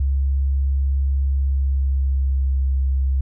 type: tone with pitch glide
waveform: sine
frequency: 68.2 to 66.76 Hz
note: C#2 to C2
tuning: -28 to +35 cents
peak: -16 dBFS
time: 0-3.21 s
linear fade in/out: 5 ms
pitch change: -37 cents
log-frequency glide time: 1.31-2.56 s
effects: none